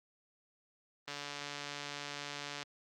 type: click train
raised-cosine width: 0.2 ms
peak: -24 dBFS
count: 224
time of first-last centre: 1.08-2.629 s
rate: 144 Hz
effects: high-pass 100 Hz 12 dB/octave + Opus 32 kbps